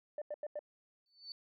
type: tone bursts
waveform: sine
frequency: 595 Hz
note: D5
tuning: 22 cents sharp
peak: -36 dBFS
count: 4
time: 0.18-0.592 s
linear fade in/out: 2 ms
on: 37 ms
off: 88 ms
type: tone with exponential growth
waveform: sine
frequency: 4506 Hz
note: C#8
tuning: 28 cents sharp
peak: -40 dBFS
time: 1.06-1.32 s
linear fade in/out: 1 ms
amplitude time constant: 56 ms
effects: tanh soft clip ceiling -34 dBFS